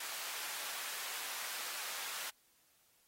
pink high-pass noise, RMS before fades -43 dBFS, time 0-2.3 s, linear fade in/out 5 ms, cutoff 1100 Hz, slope 12 dB/octave, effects white hiss -71 dBFS RMS until 3.07 s + AAC 48 kbps

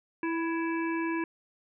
harmonic tone with a mistuned harmonic, 329.6 Hz, E4, in tune, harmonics 1 / 3 / 5 / 7 / 8, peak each -29 / -36 / -38 / -41 / -44 dBFS, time 0.23-1.24 s, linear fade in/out 2 ms, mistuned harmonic 5, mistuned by +24 cents, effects none

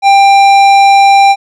triangle tone with tanh clipping, 792 Hz, G5, 18 cents sharp, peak -4 dBFS, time 0.02-1.36 s, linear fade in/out 50 ms, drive 18 dB, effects none

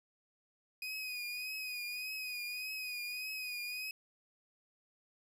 30% pulse tone with vibrato, 2489 Hz, D#7, in tune, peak -36 dBFS, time 0.82-3.91 s, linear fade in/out 2 ms, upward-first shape triangle, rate 1.7 Hz, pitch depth 55 cents each way, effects none

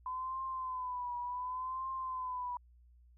sine tone with vibrato, 1012 Hz, B5, 42 cents sharp, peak -36 dBFS, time 0.06-2.57 s, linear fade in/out 2 ms, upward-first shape triangle, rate 0.68 Hz, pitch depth 78 cents each way, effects added 60 Hz sine -59 dBFS peak until 3.17 s

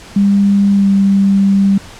sine tone with pitch glide, 200 to 196.79 Hz, G3 to G3, +35 to +7 cents, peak -7 dBFS, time 0.16-1.78 s, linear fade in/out 5 ms, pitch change -28 cents, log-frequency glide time 0.71-0.9 s, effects pink hiss -35 dBFS RMS until 1.99 s + low-pass 8000 Hz 12 dB/octave

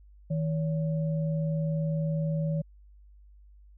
sine tone pair together, 158.7 / 565.5 Hz, D#3 / C#5, +35 / +34 cents, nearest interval octave + minor seventh, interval 2199 cents, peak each -26 / -36 dBFS, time 0.3-2.62 s, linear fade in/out 10 ms, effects added 50 Hz sine -51 dBFS peak until 3.77 s

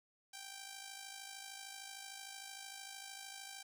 5% pulse tone with amplitude modulation, 784 Hz, G5, in tune, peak -34 dBFS, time 0.33-3.63 s, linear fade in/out 10 ms, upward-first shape sine, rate 53.2 Hz, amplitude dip 55%, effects none

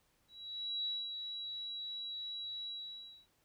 sine tone with ADSR envelope, 3899 Hz, B7, 23 cents flat, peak -34 dBFS, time 0.28-3.27 s, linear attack 570 ms, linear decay 230 ms, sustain -6 dB, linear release 590 ms, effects pink hiss -74 dBFS RMS until 3.44 s

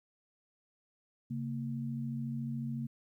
sine tone pair together, 136.05 / 230 Hz, C#3 / A#3, -32 / -23 cents, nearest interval major sixth, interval 909 cents, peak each -37 / -37 dBFS, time 1.3-2.87 s, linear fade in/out 10 ms, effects 12-bit

